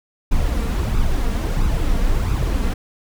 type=noise with flanger; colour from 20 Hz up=brown; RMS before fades=-18 dBFS; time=0.31-2.74 s; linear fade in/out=10 ms; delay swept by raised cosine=0.79 to 4.39 ms; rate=1.5 Hz; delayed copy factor=+0.55; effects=none